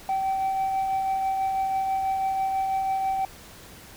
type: tone with tremolo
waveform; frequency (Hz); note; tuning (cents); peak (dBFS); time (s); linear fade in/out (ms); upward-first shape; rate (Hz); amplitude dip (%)
sine; 771; G5; -29; -19; 0.09-3.25; 2; triangle; 6.1; 40
effects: tanh soft clip ceiling -21 dBFS + pink hiss -46 dBFS RMS until 3.96 s